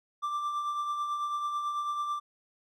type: tone with tremolo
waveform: triangle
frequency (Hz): 1178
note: D6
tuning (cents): +5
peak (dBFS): -26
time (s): 0.22-2.2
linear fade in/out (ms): 20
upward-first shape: triangle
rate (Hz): 9.1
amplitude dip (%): 45
effects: none